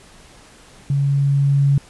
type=tone with level ramp; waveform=sine; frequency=140 Hz; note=C#3; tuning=18 cents sharp; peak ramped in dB=-15 to -11 dBFS; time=0.9-1.78 s; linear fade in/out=2 ms; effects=pink hiss -46 dBFS RMS until 1.89 s + resampled to 24000 Hz